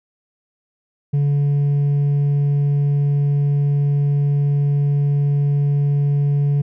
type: tone with hard clipping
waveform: triangle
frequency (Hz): 143.1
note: D3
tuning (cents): -45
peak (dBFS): -13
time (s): 1.13-6.62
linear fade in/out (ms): 10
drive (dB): 1
effects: none